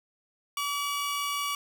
sawtooth tone pair together, 1144.5 / 2884 Hz, D6 / F#7, -45 / -45 cents, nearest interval octave + major third, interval 1600 cents, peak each -26 / -32 dBFS, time 0.57-1.55 s, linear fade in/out 2 ms, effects none

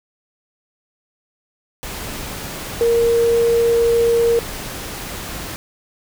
sine tone in noise, 466.2 Hz, A#4, in tune, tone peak -12 dBFS, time 2.81-4.39 s, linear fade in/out 0 ms, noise pink, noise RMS -29 dBFS, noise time 1.83-5.56 s, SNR +14 dB, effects none

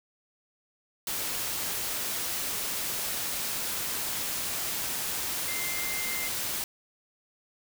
sine tone in noise, 2093 Hz, C7, in tune, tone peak -35 dBFS, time 5.48-6.28 s, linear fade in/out 2 ms, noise white, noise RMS -32 dBFS, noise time 1.07-6.64 s, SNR -6 dB, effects none

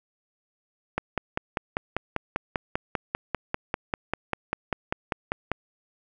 click train, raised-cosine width 0.5 ms, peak -10 dBFS, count 24, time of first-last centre 0.98-5.516 s, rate 5.07 Hz, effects none

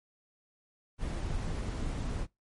brown noise, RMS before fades -34 dBFS, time 0.98-2.27 s, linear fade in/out 50 ms, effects noise-tail reverb RT60 0.2 s tail -23 dB re dry + MP3 48 kbps

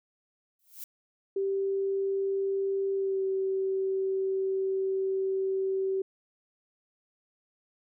violet noise with exponential growth, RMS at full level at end -37 dBFS, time 0.59-0.84 s, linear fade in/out 2 ms, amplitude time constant 54 ms
sine tone with pitch glide, 390.7 to 383.8 Hz, G4 to G4, -6 to -37 cents, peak -26 dBFS, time 1.36-6.02 s, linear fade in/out 5 ms, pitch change -31 cents, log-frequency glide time 2.94-3.24 s
effects none

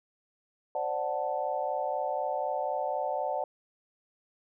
sine chord, D dominant seventh, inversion third, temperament equal, 523.3 / 587.3 / 740 / 880 Hz, C5 / D5 / F#5 / A5, 0 / 0 / 0 / 0 cents, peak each -36 / -33 / -33 / -35 dBFS, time 0.75-3.44 s, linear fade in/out 2 ms, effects none

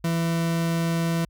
40% pulse tone, 166.6 Hz, E3, 19 cents sharp, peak -21 dBFS, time 0.04-1.25 s, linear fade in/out 5 ms, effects added 50 Hz sine -54 dBFS peak until 1.29 s

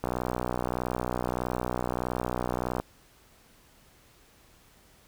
click train, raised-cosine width 1 ms, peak -15 dBFS, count 171, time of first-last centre 0.04-2.8 s, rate 61.6 Hz, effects pink hiss -59 dBFS RMS until 5.07 s

